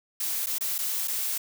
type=noise with dropouts; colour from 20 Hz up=blue; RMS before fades=-29 dBFS; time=0.2-1.38 s; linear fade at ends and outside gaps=5 ms; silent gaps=0.461-0.468 / 0.584-0.608 / 0.782-0.787 / 1.076-1.08 s; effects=none